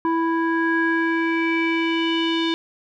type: tone with low-pass filter sweep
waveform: square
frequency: 329.6 Hz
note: E4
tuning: in tune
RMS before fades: -21 dBFS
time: 0.05-2.54 s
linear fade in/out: 0 ms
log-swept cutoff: 1200 to 3500 Hz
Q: 5
effects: none